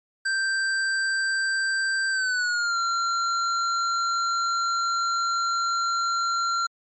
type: tone with pitch glide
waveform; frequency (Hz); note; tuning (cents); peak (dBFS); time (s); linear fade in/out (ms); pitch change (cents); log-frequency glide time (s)
square; 1568 to 1372.9; G6 to F6; 0 to -30; -23; 0.25-6.67; 10; -230; 2.1-2.78
effects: MP3 32 kbps